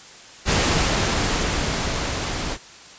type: noise with level ramp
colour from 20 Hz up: pink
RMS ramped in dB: -18 to -27 dBFS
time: 0.45-2.58 s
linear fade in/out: 50 ms
effects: white hiss -43 dBFS RMS until 2.98 s + resampled to 16000 Hz